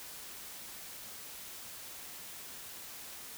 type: silence
effects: white hiss -47 dBFS RMS until 3.37 s